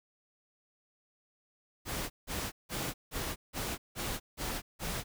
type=noise bursts; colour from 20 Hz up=pink; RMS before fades=-36 dBFS; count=8; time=1.85-5.04 s; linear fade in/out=50 ms; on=250 ms; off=170 ms; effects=none